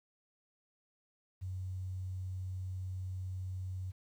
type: tone with quantisation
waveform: sine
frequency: 93 Hz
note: F#2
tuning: 9 cents sharp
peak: -37 dBFS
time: 1.41-3.92 s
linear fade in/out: 20 ms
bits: 11
effects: none